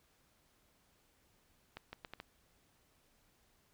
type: accelerating click train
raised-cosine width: 0.3 ms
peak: -29 dBFS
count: 5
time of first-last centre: 1.77-2.201 s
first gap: 160 ms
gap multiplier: 0.74
effects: pink hiss -72 dBFS RMS until 3.73 s